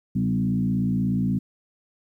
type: tone with frequency modulation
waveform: sine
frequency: 190.6 Hz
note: G3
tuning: 48 cents flat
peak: -20 dBFS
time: 0.15-1.39 s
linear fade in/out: 10 ms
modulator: 56.7 Hz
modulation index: 1.2
effects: 10-bit